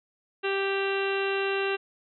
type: harmonic tone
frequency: 392 Hz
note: G4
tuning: in tune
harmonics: 1 / 2 / 3 / 4 / 5 / 6 / 7 / 8 / 9 / 10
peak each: -27 / -36 / -37 / -34 / -40 / -42 / -33 / -43 / -47 / -44 dBFS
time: 0.43-1.77 s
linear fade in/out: 20 ms
effects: none